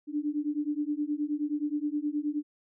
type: beating tone pair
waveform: sine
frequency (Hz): 291.4 / 300.9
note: D4 / D4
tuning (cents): -13 / +42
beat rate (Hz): 9.5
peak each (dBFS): -31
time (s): 0.07-2.43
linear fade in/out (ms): 50
effects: none